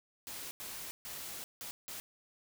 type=noise bursts at uneven times; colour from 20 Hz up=white; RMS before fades=-44 dBFS; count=5; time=0.27-0.51 / 0.6-0.91 / 1.05-1.44 / 1.61-1.71 / 1.88-2 s; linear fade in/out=0 ms; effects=none